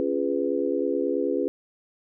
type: chord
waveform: sine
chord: C# dominant seventh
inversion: none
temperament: just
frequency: 277.2 / 346.5 / 415.8 / 498.9 Hz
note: C#4 / E#4 / G#4 / B4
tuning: 0 / -14 / +2 / +17 cents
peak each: -28 dBFS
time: 0-1.48 s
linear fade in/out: 0 ms
effects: none